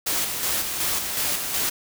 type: noise with tremolo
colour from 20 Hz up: white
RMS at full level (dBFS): -24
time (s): 0.06-1.7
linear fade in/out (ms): 10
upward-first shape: square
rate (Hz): 2.7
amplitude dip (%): 40
effects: none